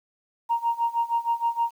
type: tone with tremolo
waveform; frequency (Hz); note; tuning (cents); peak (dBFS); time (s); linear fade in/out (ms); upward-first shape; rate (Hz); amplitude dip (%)
sine; 932.3; A#5; 0; -18; 0.49-1.71; 20; sine; 6.4; 90
effects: tanh soft clip ceiling -15 dBFS + 9-bit